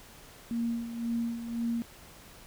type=tone with tremolo; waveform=sine; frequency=233.1 Hz; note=A#3; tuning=in tune; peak=-27 dBFS; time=0.51-1.82 s; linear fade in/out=0 ms; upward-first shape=sine; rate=1.9 Hz; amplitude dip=65%; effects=pink hiss -52 dBFS RMS until 2.46 s